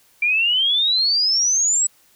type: exponential sweep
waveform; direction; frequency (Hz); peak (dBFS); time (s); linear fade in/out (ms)
sine; up; 2349 to 7902; -15; 0.22-1.87; 5
effects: white hiss -56 dBFS RMS until 2.15 s